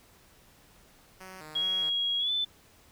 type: tone with vibrato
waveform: 5% pulse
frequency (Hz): 170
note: F3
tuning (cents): -46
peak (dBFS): -33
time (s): 1.2-1.9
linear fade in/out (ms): 10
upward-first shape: square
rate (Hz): 2.4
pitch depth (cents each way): 170
type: tone with pitch glide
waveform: sine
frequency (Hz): 3300 to 3516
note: G#7 to A7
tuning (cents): -12 to -2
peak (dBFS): -26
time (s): 1.55-2.45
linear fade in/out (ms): 10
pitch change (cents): +110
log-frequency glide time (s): 2.19-2.32
effects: pink hiss -59 dBFS RMS until 2.91 s